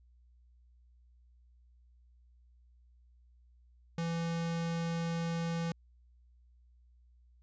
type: tone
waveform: square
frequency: 167.2 Hz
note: E3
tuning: 25 cents sharp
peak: -33 dBFS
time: 3.98-5.72 s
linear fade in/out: 2 ms
effects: added 60 Hz sine -60 dBFS peak until 7.42 s + resampled to 16000 Hz